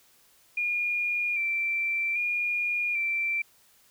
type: tone with vibrato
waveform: sine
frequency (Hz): 2386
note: D7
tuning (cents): +27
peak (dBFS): -25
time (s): 0.57-3.42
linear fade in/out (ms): 5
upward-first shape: square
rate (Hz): 0.63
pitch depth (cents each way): 30
effects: white hiss -61 dBFS RMS until 3.9 s